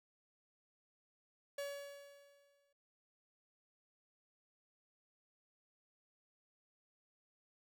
45% pulse tone with exponential decay, 566 Hz, C#5, 36 cents sharp, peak -39 dBFS, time 1.58-2.73 s, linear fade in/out 5 ms, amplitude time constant 250 ms, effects none

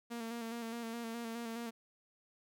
sawtooth tone with vibrato, 231.2 Hz, A#3, 14 cents flat, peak -36 dBFS, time 0.1-1.71 s, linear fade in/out 20 ms, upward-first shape square, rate 4.8 Hz, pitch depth 31 cents each way, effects none

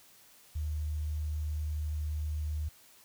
sine tone with quantisation, 76.1 Hz, D#2, 38 cents flat, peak -31 dBFS, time 0.55-2.69 s, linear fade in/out 10 ms, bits 10, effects white hiss -59 dBFS RMS until 3.04 s

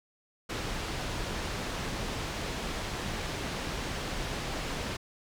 pink low-pass noise, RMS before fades -35 dBFS, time 0.49-4.97 s, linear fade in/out 10 ms, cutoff 5800 Hz, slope 12 dB/octave, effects none

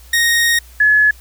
sawtooth / sine tone pair in turn, 1864.7 / 1704.6 Hz, A#6 / G#6, 0 / +45 cents, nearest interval major second, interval 155 cents, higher first, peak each -8 dBFS, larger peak neither, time 0.13-0.59 / 0.8-1.11 s, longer first, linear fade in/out 5 ms, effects added 60 Hz sine -39 dBFS peak until 1.2 s + white hiss -46 dBFS RMS until 1.2 s

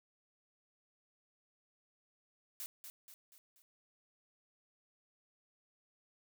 blue noise with echo, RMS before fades -44 dBFS, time 2.6-2.66 s, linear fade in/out 0 ms, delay 240 ms, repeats 4, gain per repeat -6 dB, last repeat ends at 3.62 s, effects none

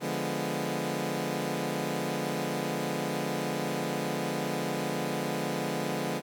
15% pulse chord, D diminished seventh, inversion none, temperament equal, 146.83 / 174.61 / 207.7 / 246.9 Hz, D3 / F3 / Ab3 / Cb4, 0 / 0 / 0 / 0 cents, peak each -29 dBFS, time 0-6.22 s, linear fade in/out 50 ms, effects none

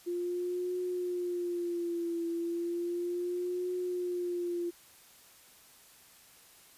sine tone with vibrato, 349.2 Hz, F4, in tune, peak -31 dBFS, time 0.06-4.71 s, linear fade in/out 20 ms, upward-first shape triangle, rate 0.34 Hz, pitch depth 65 cents each way, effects white hiss -58 dBFS RMS until 6.77 s + resampled to 32000 Hz

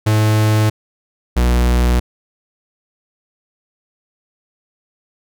45% pulse tone pair in turn, 107.7 / 60.76 Hz, A2 / B1, -37 / -28 cents, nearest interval minor seventh, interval 991 cents, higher first, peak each -11 dBFS, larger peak neither, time 0.06-0.7 / 1.36-2 s, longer neither, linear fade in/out 10 ms, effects none

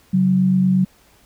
sine tone pair together, 138 / 186.35 Hz, C#3 / F#3, -7 / +13 cents, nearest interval perfect fourth, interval 520 cents, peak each -22 / -13 dBFS, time 0.13-0.85 s, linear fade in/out 10 ms, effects pink hiss -54 dBFS RMS until 1.25 s

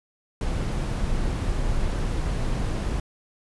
brown noise, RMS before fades -25 dBFS, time 0.41-3 s, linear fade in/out 2 ms, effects resampled to 24000 Hz

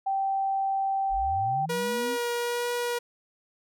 sine tone, 779 Hz, G5, 11 cents flat, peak -24 dBFS, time 0.06-1.66 s, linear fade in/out 10 ms
sine linear sweep, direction up, 30.87 to 275.4 Hz, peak -33 dBFS, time 1.09-2.18 s, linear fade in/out 50 ms
sawtooth tone with vibrato, 480 Hz, B4, 49 cents flat, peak -23 dBFS, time 1.69-2.99 s, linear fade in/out 10 ms, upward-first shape triangle, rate 1.2 Hz, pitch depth 12 cents each way
effects none

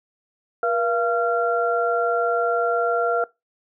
sine tone cluster, 477 / 684 / 1377 Hz, A#4 / F5 / F6, +40 / -36 / -25 cents, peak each -23 dBFS, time 0.63-3.24 s, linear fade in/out 2 ms, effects noise-tail reverb RT60 0.2 s tail -20 dB re dry

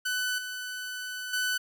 sawtooth tone with level steps, 1499 Hz, F#6, 22 cents sharp, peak -24 / -31 / -23 dBFS, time 0.05-1.58 s, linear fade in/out 10 ms, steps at 0.38 / 1.33 s, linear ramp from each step 5 ms, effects none

